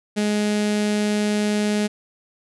sawtooth tone with notch filter, 209.2 Hz, G#3, 13 cents sharp, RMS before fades -21 dBFS, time 0.16-1.88 s, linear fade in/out 20 ms, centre 1100 Hz, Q 1.4, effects resampled to 24000 Hz

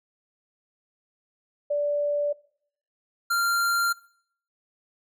sine / square tone pair in turn, 583 / 1386.6 Hz, D5 / F6, -13 / -13 cents, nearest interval octave + minor third, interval 1500 cents, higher second, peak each -22 dBFS, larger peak neither, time 1.7-2.33 / 3.3-3.93 s, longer neither, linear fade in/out 10 ms, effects noise-tail reverb RT60 0.6 s tail -21 dB re dry

